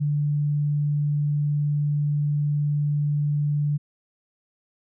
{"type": "tone", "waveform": "sine", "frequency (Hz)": 146.83, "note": "D3", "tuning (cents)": 0, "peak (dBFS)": -20, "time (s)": [0, 3.78], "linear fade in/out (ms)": 20, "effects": []}